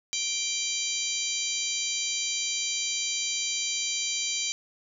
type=harmonic tone with a mistuned harmonic; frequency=785 Hz; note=G5; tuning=2 cents sharp; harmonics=3 / 4 / 5 / 6 / 7 / 8 / 9; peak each=-35 / -35 / -35 / -35 / -35 / -35 / -35 dBFS; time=0.13-4.52 s; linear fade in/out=0 ms; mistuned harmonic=7; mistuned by=+83 cents; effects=none